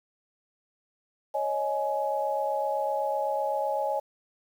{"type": "chord", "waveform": "sine", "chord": "C# suspended second", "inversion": "none", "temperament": "equal with one note detuned", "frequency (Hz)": [554.4, 622.3, 839.8], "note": ["C#5", "D#5", "G#5"], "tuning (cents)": [0, 0, 19], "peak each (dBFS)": [-30, -31, -29], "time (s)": [1.34, 4], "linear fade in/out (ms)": 10, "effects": ["9-bit"]}